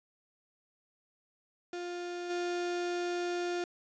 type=tone with level steps; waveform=35% pulse; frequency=351.7 Hz; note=F4; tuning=12 cents sharp; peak=-35 / -30 dBFS; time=1.73-3.64 s; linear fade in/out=2 ms; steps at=2.29 s; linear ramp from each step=20 ms; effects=resampled to 16000 Hz